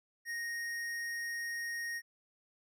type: tone with hard clipping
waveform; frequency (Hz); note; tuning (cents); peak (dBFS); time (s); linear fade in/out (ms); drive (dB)
sine; 1864.7; A#6; 0; -38; 0.25-2.02; 50; 13
effects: none